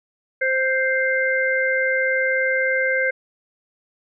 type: harmonic tone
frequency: 523.3 Hz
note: C5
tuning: in tune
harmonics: 1 / 3 / 4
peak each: -22 / -21 / -23 dBFS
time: 0.41-3.11 s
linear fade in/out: 10 ms
effects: none